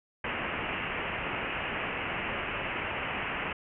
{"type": "low-pass noise", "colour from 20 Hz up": "white", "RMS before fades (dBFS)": -34, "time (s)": [0.24, 3.53], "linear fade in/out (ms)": 5, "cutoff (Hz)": 2900, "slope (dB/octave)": 96, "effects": []}